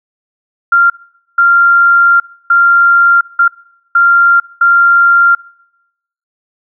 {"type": "tone bursts at uneven times", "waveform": "sine", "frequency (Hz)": 1388, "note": "F6", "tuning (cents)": -11, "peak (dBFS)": -4, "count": 6, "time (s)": [[0.72, 0.9], [1.38, 2.2], [2.5, 3.21], [3.39, 3.48], [3.95, 4.4], [4.61, 5.35]], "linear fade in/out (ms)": 5, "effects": ["noise-tail reverb RT60 0.9 s tail -25 dB re dry"]}